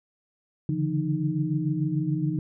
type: tone cluster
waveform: sine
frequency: 142.8 / 149.8 / 169.2 / 309.2 Hz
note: D3 / D3 / E3 / D#4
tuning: -48 / +35 / +45 / -11 cents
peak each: -29 dBFS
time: 0.69-2.39 s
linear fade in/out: 2 ms
effects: none